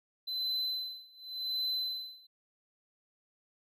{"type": "tone with tremolo", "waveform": "triangle", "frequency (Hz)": 4039, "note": "B7", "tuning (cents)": 38, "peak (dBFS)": -29, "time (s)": [0.27, 2.27], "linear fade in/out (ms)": 10, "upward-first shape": "sine", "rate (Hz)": 0.89, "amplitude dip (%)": 95, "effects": []}